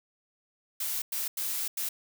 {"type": "noise bursts at uneven times", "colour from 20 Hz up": "blue", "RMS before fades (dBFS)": -32, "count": 4, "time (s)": [[0.8, 1.02], [1.12, 1.28], [1.37, 1.68], [1.77, 1.89]], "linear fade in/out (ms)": 5, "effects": []}